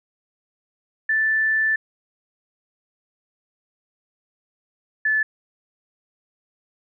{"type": "tone pair in turn", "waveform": "sine", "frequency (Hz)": [1760, 1738.8], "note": ["A6", "A6"], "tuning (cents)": [0, -21], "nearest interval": "unison", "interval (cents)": 21, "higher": "first", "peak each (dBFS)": -17, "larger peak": "neither", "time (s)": [[1.09, 1.76], [5.05, 5.23]], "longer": "first", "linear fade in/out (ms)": 5, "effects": []}